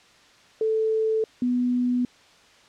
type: tone pair in turn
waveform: sine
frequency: 440 / 246.9 Hz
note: A4 / B3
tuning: 0 / 0 cents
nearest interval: minor seventh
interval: 1000 cents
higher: first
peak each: -20 dBFS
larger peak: neither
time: 0.61-1.24 / 1.42-2.05 s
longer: neither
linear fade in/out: 2 ms
effects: white hiss -54 dBFS RMS until 2.68 s + low-pass 5000 Hz 12 dB/octave